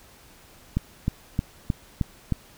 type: click train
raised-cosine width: 5 ms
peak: -10 dBFS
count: 6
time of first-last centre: 0.77-2.323 s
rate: 3.22 Hz
effects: pink hiss -52 dBFS RMS until 2.57 s